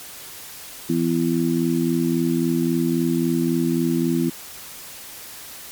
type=harmonic tone; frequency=83.7 Hz; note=E2; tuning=27 cents sharp; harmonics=2 / 3 / 4; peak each=-23 / -21 / -22 dBFS; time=0.89-4.3 s; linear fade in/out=10 ms; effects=white hiss -38 dBFS RMS until 5.71 s + MP3 96 kbps